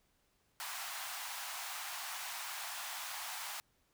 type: high-pass noise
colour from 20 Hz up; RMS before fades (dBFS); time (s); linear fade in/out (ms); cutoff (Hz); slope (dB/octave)
pink; -43; 0.6-3.6; 0; 730; 48
effects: pink hiss -75 dBFS RMS until 3.93 s